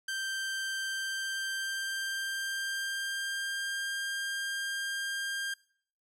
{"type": "tone with pitch glide", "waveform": "sawtooth", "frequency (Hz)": [1568, 1600], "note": ["G6", "G6"], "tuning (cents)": [0, 35], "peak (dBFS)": -29, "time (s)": [0.08, 5.54], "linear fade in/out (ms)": 5, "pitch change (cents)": 35, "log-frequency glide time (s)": [0.87, 3.9], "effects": ["noise-tail reverb RT60 0.6 s tail -23 dB re dry", "low-pass 12000 Hz 12 dB/octave"]}